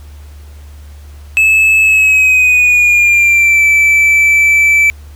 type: tone with pitch glide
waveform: triangle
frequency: 2604 to 2320 Hz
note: E7 to D7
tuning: -22 to -22 cents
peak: -4 dBFS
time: 1.37-4.9 s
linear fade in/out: 0 ms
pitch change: -200 cents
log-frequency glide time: 1.81-3.65 s
effects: added 73 Hz sine -30 dBFS peak until 5.15 s + pink hiss -45 dBFS RMS until 5.15 s